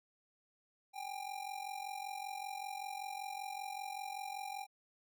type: ring-modulated tone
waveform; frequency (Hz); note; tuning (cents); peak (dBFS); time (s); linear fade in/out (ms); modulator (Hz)
square; 796; G5; +26; -39; 0.93-4.67; 50; 22.6
effects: none